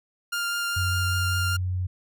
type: tone with vibrato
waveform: sawtooth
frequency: 1400 Hz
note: F6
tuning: 4 cents sharp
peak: -22 dBFS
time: 0.32-1.57 s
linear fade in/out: 10 ms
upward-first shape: triangle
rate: 5 Hz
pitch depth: 9 cents each way
type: tone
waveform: sine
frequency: 91.4 Hz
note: F#2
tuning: 21 cents flat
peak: -24 dBFS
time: 0.76-1.87 s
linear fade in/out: 10 ms
effects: none